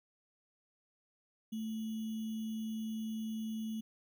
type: tone with sample-and-hold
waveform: sine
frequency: 220 Hz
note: A3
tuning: in tune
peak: -36 dBFS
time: 1.52-3.81 s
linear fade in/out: 10 ms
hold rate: 3150 Hz
effects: none